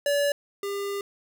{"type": "tone pair in turn", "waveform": "square", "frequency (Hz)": [573, 400.8], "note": ["D5", "G4"], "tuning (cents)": [-43, 38], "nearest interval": "tritone", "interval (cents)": 619, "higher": "first", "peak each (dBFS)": [-22, -29], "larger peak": "first", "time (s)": [[0.06, 0.32], [0.63, 1.01]], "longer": "second", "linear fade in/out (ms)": 2, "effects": []}